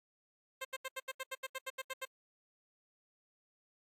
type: tone bursts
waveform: 10% pulse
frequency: 527 Hz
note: C5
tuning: 12 cents sharp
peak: -30 dBFS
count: 13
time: 0.61-2.054 s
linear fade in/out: 10 ms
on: 40 ms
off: 77 ms
effects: AAC 64 kbps

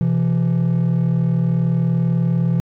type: tone pair together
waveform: triangle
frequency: 129.16 / 168.6 Hz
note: C3 / E3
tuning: -22 / +39 cents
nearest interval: perfect fourth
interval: 461 cents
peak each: -16 / -14 dBFS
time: 0.01-2.6 s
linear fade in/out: 0 ms
effects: tanh soft clip ceiling -8 dBFS

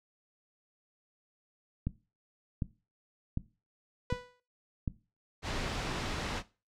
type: click train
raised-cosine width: 5 ms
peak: -19 dBFS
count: 5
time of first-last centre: 1.87-4.878 s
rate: 1.33 Hz
type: tone with exponential decay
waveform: sawtooth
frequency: 493.9 Hz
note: B4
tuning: in tune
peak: -29 dBFS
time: 4.1-4.4 s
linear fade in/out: 2 ms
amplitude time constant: 65 ms
type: noise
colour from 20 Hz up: pink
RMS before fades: -35 dBFS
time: 5.42-6.43 s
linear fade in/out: 50 ms
effects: noise-tail reverb RT60 0.3 s tail -17 dB re dry + low-pass 5000 Hz 12 dB/octave

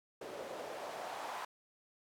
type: noise with band-pass filter sweep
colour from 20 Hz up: white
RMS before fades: -44 dBFS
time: 0.21-1.45 s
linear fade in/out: 5 ms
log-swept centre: 450 to 910 Hz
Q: 2.4
effects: none

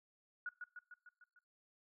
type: tone with echo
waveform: sine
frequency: 1456 Hz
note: F#6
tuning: 28 cents flat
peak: -39 dBFS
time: 0.46-0.49 s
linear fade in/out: 2 ms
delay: 150 ms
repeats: 6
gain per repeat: -4 dB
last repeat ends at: 1.39 s
effects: noise-tail reverb RT60 0.5 s tail -24 dB re dry

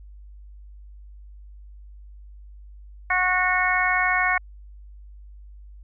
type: harmonic tone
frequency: 366.2 Hz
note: F#4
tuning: 18 cents flat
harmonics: 2 / 3 / 4 / 5 / 6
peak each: -26 / -26 / -26 / -24 / -24 dBFS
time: 3.1-4.38 s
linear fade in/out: 5 ms
effects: added 50 Hz sine -41 dBFS peak until 5.83 s

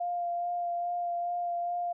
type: tone with vibrato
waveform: sine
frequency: 698.5 Hz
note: F5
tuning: in tune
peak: -29 dBFS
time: 0-1.93 s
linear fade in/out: 10 ms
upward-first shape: sine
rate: 2.4 Hz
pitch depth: 14 cents each way
effects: none

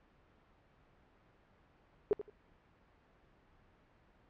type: tone with echo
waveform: sine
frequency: 416 Hz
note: G#4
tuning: 3 cents sharp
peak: -25 dBFS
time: 2.11-2.13 s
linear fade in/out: 0 ms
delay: 84 ms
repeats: 2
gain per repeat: -13 dB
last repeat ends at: 2.298 s
effects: pink hiss -67 dBFS RMS until 4.29 s + low-pass 2000 Hz 12 dB/octave

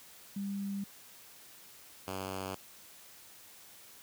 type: tone pair in turn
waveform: sine / 5% pulse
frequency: 198.7 / 95.17 Hz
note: G3 / F#2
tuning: +24 / +49 cents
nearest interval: octave + minor second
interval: 1275 cents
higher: first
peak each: -34 / -26 dBFS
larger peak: second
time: 0.36-0.84 / 2.07-2.55 s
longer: neither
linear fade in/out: 5 ms
effects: white hiss -55 dBFS RMS until 4.02 s + high-pass 60 Hz 12 dB/octave

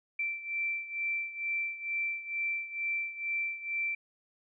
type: beating tone pair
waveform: sine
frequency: 2341 / 2343.2 Hz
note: D7 / D7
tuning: -6 / -5 cents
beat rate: 2.2 Hz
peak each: -33 / -37 dBFS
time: 0.19-3.95 s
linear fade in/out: 5 ms
effects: none

